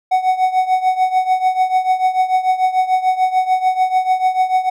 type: tone with tremolo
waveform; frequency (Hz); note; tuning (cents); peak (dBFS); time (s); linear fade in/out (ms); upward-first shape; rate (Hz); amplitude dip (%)
triangle; 745; F#5; +12; -7; 0.11-4.7; 10; triangle; 6.8; 85
effects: none